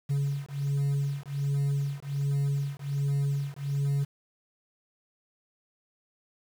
sine beating tone pair, 140 / 141.3 Hz, C#3 / C#3, +18 / +34 cents, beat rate 1.3 Hz, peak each -27 dBFS, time 0.09-4.05 s, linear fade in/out 20 ms, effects tanh soft clip ceiling -23 dBFS + 8-bit

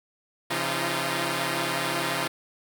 5% pulse tone cluster, 134.9 / 170.8 / 312.6 / 344.3 Hz, C#3 / F3 / D#4 / F4, -47 / -38 / +8 / -25 cents, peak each -20 dBFS, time 0.5-2.28 s, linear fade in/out 10 ms, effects none

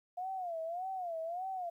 sine tone with vibrato, 704 Hz, F5, 14 cents sharp, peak -36 dBFS, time 0.17-1.7 s, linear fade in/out 10 ms, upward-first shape sine, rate 1.7 Hz, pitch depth 150 cents each way, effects 12-bit

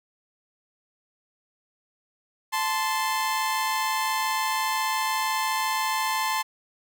sawtooth tone pair together, 876.2 / 1042 Hz, A5 / C6, -7 / -7 cents, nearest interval minor third, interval 300 cents, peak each -23 dBFS, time 2.52-6.43 s, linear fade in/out 20 ms, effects none

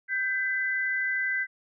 sine tone pair together, 1568 / 2005 Hz, G6 / B6, 0 / +26 cents, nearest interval major third, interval 426 cents, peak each -28 dBFS, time 0.08-1.47 s, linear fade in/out 50 ms, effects none

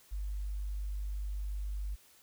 sine tone, 50 Hz, G1, 35 cents sharp, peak -34 dBFS, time 0.11-1.96 s, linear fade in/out 20 ms, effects white hiss -62 dBFS RMS until 2.22 s

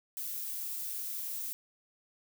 violet noise, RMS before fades -38 dBFS, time 0.17-1.53 s, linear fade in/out 0 ms, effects none

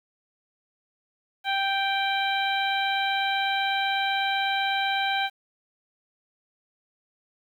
harmonic tone, 784 Hz, G5, in tune, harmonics 1 / 2 / 3 / 4 / 5, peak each -26 / -29 / -31 / -32 / -33 dBFS, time 1.44-5.3 s, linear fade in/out 50 ms, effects 9-bit

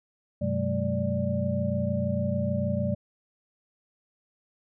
sine tone cluster, 96.9 / 128.2 / 187.1 / 213.7 / 586 Hz, G2 / C3 / F#3 / G#3 / D5, -20 / -35 / +20 / +50 / -4 cents, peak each -31 dBFS, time 0.41-2.95 s, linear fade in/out 10 ms, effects none

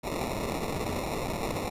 white noise with sample-and-hold, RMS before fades -32 dBFS, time 0.03-1.7 s, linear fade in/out 20 ms, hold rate 1575 Hz, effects resampled to 32000 Hz

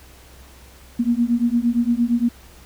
sine beating tone pair, 233.1 / 241.8 Hz, A#3 / B3, 0 / -36 cents, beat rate 8.7 Hz, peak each -19 dBFS, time 0.99-2.29 s, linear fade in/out 10 ms, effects added 64 Hz sine -46 dBFS peak until 2.65 s + pink hiss -48 dBFS RMS until 2.65 s

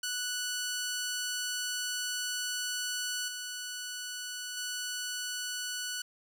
10% pulse tone with level steps, 1480 Hz, F#6, in tune, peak -24 / -29 / -26 dBFS, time 0.03-6.02 s, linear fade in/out 5 ms, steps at 3.28 / 4.57 s, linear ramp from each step 2 ms, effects none

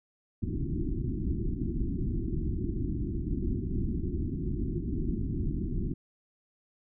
pink low-pass noise, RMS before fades -31 dBFS, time 0.42-5.94 s, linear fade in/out 10 ms, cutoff 370 Hz, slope 96 dB/octave, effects none

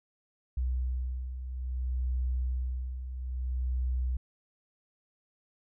sine beating tone pair, 62.5 / 63.1 Hz, B1 / B1, +21 / +38 cents, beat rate 0.6 Hz, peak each -37 / -30 dBFS, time 0.57-4.17 s, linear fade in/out 5 ms, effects none

